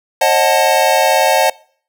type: chord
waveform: square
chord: D# half-diminished seventh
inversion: third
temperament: equal with one note detuned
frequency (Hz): 542.3 / 622.3 / 740 / 880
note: C#5 / D#5 / F#5 / A5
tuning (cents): -38 / 0 / 0 / 0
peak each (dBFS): -16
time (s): 0.21-1.5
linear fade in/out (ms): 5
effects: noise-tail reverb RT60 0.5 s tail -24 dB re dry